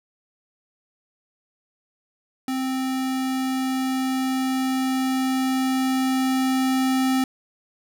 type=tone with level ramp; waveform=square; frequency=261.6 Hz; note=C4; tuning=in tune; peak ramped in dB=-24 to -19 dBFS; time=2.48-7.24 s; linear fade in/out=2 ms; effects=none